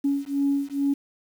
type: beating tone pair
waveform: sine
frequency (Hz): 278.9 / 281.2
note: C#4 / C#4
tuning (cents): +11 / +25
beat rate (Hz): 2.3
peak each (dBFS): -24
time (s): 0.04-0.94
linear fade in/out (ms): 10
effects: tanh soft clip ceiling -14 dBFS + 8-bit